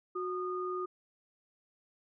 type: tone pair together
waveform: sine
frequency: 365.8 / 1225.8 Hz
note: F#4 / D#6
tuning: -20 / -26 cents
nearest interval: octave + major sixth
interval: 2094 cents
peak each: -35 / -37 dBFS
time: 0.15-0.86 s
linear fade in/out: 10 ms
effects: none